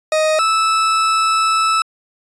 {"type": "tone pair in turn", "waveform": "40% pulse", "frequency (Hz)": [624, 1311.6], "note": ["D#5", "E6"], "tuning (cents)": [5, -9], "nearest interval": "octave + minor second", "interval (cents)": 1286, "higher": "second", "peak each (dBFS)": -12, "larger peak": "neither", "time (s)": [[0.12, 0.39], [0.39, 1.82]], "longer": "second", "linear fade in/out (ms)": 2, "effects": ["resampled to 22050 Hz"]}